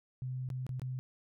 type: tone with dropouts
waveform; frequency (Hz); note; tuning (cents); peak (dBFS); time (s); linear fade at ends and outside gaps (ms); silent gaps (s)
sine; 128.3; C3; -34; -35; 0.22-0.99; 0; 0.489-0.502 / 0.666-0.692 / 0.796-0.818
effects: none